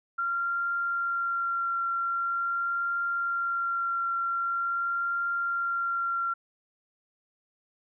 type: tone with vibrato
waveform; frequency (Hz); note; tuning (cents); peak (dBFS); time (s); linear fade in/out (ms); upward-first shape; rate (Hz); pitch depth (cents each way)
sine; 1379; F6; -22; -26; 0.18-6.34; 10; triangle; 0.44; 12
effects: none